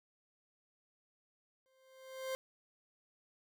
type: tone with exponential growth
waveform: 40% pulse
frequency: 525 Hz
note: C5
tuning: 6 cents sharp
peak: -34 dBFS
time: 1.66-2.35 s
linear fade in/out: 0 ms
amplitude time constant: 150 ms
effects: none